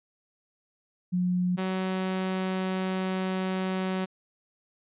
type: tone pair in turn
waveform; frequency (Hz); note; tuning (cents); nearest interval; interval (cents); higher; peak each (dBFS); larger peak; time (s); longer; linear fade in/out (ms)
sine / sawtooth; 180 / 187.56; F#3 / F#3; -47 / +24; minor second; 71; second; -23; neither; 1.12-1.57 / 1.57-4.06; second; 20
effects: resampled to 8000 Hz